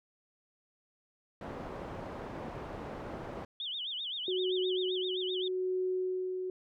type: low-pass noise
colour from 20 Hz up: white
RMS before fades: -42 dBFS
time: 1.41-3.45 s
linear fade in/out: 2 ms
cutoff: 710 Hz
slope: 12 dB/octave
type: tone with vibrato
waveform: sine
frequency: 3300 Hz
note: G#7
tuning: 12 cents flat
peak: -35 dBFS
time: 3.6-5.48 s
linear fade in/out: 2 ms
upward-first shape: sine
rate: 7.7 Hz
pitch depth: 210 cents each way
type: tone with tremolo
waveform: sine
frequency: 370 Hz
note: F#4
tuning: in tune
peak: -29 dBFS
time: 4.28-6.5 s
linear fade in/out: 2 ms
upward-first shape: sine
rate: 0.81 Hz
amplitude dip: 40%
effects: none